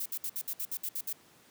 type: noise bursts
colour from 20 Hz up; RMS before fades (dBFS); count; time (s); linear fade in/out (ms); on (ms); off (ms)
violet; -35; 10; 0-1.129; 5; 58; 61
effects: pink hiss -60 dBFS RMS until 1.5 s + high-pass 150 Hz 12 dB/octave